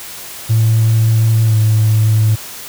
triangle tone with pitch glide, 111.8 to 108.81 Hz, A2 to A2, +28 to -19 cents, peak -5 dBFS, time 0.49-2.36 s, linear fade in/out 20 ms, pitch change -47 cents, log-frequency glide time 1.45-1.55 s, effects tanh soft clip ceiling -5 dBFS + white hiss -30 dBFS RMS until 2.68 s

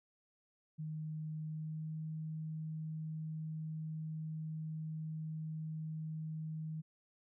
sine tone with pitch glide, 155.56 to 157.28 Hz, D#3 to D#3, 0 to +19 cents, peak -39 dBFS, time 0.78-6.82 s, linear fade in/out 20 ms, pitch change +19 cents, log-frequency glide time 1.44-1.98 s, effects none

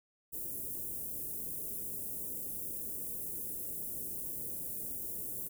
white band-stop noise, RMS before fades -40 dBFS, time 0.32-5.49 s, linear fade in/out 20 ms, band 480 to 10000 Hz, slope 24 dB/octave, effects none

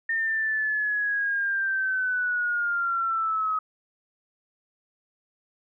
sine linear sweep, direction down, 1822 to 1266 Hz, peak -23 dBFS, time 0.09-3.59 s, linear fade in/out 5 ms, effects none

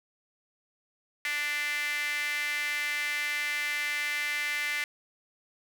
sawtooth tone with high-pass filter, 293.9 Hz, D4, 1 cent sharp, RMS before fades -31 dBFS, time 1.25-4.84 s, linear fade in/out 2 ms, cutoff 2000 Hz, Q 5.2, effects none

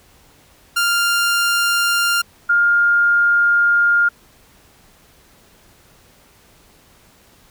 sawtooth / sine tone pair in turn, 1396.9 / 1409.9 Hz, F6 / F6, 0 / +16 cents, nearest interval unison, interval 16 cents, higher second, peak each -11 dBFS, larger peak neither, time 0.76-2.22 / 2.49-4.09 s, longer second, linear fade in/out 10 ms, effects pink hiss -51 dBFS RMS until 7.5 s

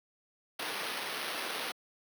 white noise with sample-and-hold, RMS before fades -37 dBFS, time 0.59-1.72 s, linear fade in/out 5 ms, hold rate 7350 Hz, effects high-pass 300 Hz 12 dB/octave

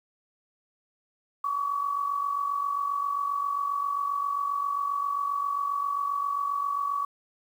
sine tone with amplitude modulation, 1134 Hz, C#6, 39 cents sharp, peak -23 dBFS, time 1.44-7.05 s, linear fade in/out 5 ms, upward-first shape sine, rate 47.5 Hz, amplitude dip 60%, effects 9-bit

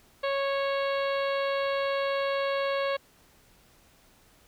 harmonic tone, 552 Hz, C#5, 7 cents flat, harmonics 1 / 2 / 3 / 4 / 5 / 6 / 7 / 8, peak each -27 / -33 / -37 / -39 / -41 / -43 / -44 / -45 dBFS, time 0.23-2.97 s, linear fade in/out 10 ms, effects pink hiss -60 dBFS RMS until 4.47 s

